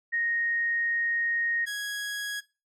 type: tone pair in turn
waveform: sine / sawtooth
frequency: 1864.7 / 1661.3 Hz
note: A#6 / G#6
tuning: 0 / 0 cents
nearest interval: major second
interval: 200 cents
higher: first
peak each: -25 / -27 dBFS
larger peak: first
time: 0.12-1.66 / 1.66-2.41 s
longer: first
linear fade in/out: 20 ms
effects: noise-tail reverb RT60 0.3 s tail -20 dB re dry + low-pass 12000 Hz 12 dB/octave